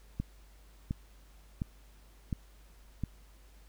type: click train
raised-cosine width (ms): 5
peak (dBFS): -20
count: 5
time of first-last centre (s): 0.2-3.037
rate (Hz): 1.41
effects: added 50 Hz sine -55 dBFS peak until 3.68 s + pink hiss -64 dBFS RMS until 3.68 s